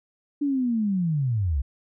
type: linear sweep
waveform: sine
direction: down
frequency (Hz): 293.7 to 60.9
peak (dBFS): -21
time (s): 0.41-1.62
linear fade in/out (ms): 10
effects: none